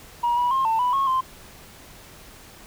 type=tone with pitch steps; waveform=sine; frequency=954 / 974 / 1065 / 895 / 989 / 1090 / 1043 Hz; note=A#5 / B5 / C6 / A5 / B5 / C#6 / C6; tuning=+40 / -24 / +30 / +29 / +2 / -29 / -6 cents; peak=-17 dBFS; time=0.23-1.21 s; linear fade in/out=10 ms; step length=140 ms; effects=tanh soft clip ceiling -16 dBFS + pink hiss -46 dBFS RMS until 2.66 s